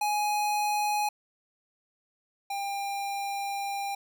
square tone pair in turn, 835 / 798 Hz, G#5 / G5, +9 / +31 cents, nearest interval minor second, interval 78 cents, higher first, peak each -26 / -31 dBFS, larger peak first, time 0.01-1.09 / 2.5-3.95 s, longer second, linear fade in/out 5 ms, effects none

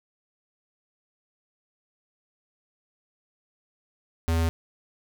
square tone, 82.4 Hz, E2, in tune, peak -22 dBFS, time 4.28-4.49 s, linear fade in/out 0 ms, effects none

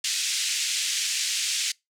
white band-pass noise, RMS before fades -27 dBFS, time 0.04-1.72 s, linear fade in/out 5 ms, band 2200 to 7700 Hz, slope 24 dB/octave, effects noise-tail reverb RT60 0.2 s tail -25 dB re dry

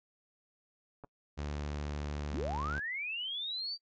clicks, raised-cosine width 1 ms, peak -35 dBFS, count 2, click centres 1.038 / 1.045 s
sawtooth tone, 73.42 Hz, D2, in tune, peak -32 dBFS, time 1.37-2.8 s, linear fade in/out 20 ms
sine linear sweep, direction up, 86 to 4699 Hz, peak -35 dBFS, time 2.3-3.78 s, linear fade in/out 50 ms
effects noise-tail reverb RT60 0.1 s tail -26 dB re dry + resampled to 16000 Hz

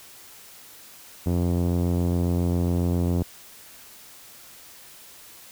5% pulse tone with low-pass filter, 87.31 Hz, F2, in tune, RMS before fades -23 dBFS, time 1.26-3.23 s, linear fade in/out 5 ms, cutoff 230 Hz, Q 0.53, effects white hiss -47 dBFS RMS until 5.51 s

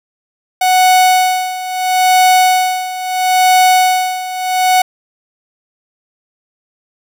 45% pulse tone with tremolo, 740 Hz, F#5, in tune, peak -6 dBFS, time 0.61-4.82 s, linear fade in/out 5 ms, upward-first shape sine, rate 0.75 Hz, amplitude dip 80%, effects none

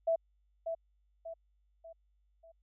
sine tone with echo, 659.3 Hz, E5, in tune, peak -26 dBFS, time 0.07-0.16 s, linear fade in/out 10 ms, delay 590 ms, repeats 4, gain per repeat -7 dB, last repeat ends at 2.52 s, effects added 50 Hz sine -69 dBFS peak until 2.62 s

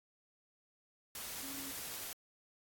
sine tone in noise, 273 Hz, C#4, 26 cents flat, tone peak -49 dBFS, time 1.43-1.71 s, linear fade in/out 2 ms, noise white, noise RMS -44 dBFS, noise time 1.15-2.13 s, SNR -8 dB, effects AAC 64 kbps

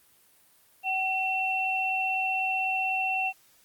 sine tone pair together, 758.5 / 2708 Hz, F#5 / E7, +43 / +46 cents, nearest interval octave + minor seventh, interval 2203 cents, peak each -29 / -27 dBFS, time 0.83-3.33 s, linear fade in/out 50 ms, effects white hiss -61 dBFS RMS until 3.64 s + Opus 32 kbps

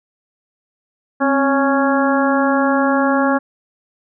harmonic tone with a mistuned harmonic, 277.2 Hz, C#4, in tune, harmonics 1 / 2 / 3 / 4 / 5 / 6, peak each -16 / -19 / -21 / -22 / -23 / -24 dBFS, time 1.2-3.39 s, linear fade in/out 20 ms, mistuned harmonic 1, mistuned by -64 cents, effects none

